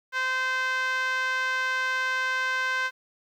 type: tone with band-pass filter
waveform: 5% pulse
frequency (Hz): 517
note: C5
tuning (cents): -21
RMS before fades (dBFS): -27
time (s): 0.12-2.91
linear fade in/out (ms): 50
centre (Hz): 1400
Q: 3.3
effects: 10-bit